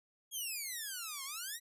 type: exponential two-way sweep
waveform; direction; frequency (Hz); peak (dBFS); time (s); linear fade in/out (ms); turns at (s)
5% pulse; down then up; 3338 to 1046.5 to 1986; -29; 0.31-1.6; 50; 1.24
effects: resampled to 32000 Hz